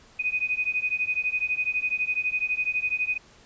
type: beating tone pair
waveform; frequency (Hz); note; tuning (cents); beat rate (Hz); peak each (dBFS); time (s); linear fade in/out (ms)
sine; 2489 / 2501; D#7 / D#7; 0 / +8; 12; -27; 0.19-3.18; 10
effects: pink hiss -54 dBFS RMS until 3.45 s + resampled to 16000 Hz